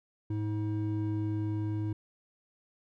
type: tone pair together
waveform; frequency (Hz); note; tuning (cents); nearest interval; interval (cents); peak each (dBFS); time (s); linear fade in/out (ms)
triangle; 105.95 / 318.5; G#2 / D#4; +35 / +41; octave + perfect fifth; 1906; -29 / -32; 0.3-1.93; 5
effects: none